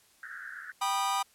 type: band-pass noise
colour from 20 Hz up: pink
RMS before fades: -43 dBFS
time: 0.23-0.72 s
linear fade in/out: 2 ms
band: 1400 to 1800 Hz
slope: 96 dB/octave
type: chord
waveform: 45% pulse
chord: G augmented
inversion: none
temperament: just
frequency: 784 / 980 / 1225 Hz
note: G5 / B5 / D#6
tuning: 0 / -14 / -27 cents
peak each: -32 dBFS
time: 0.81-1.23 s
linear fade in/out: 10 ms
effects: white hiss -63 dBFS RMS until 1.34 s + low-pass 12000 Hz 12 dB/octave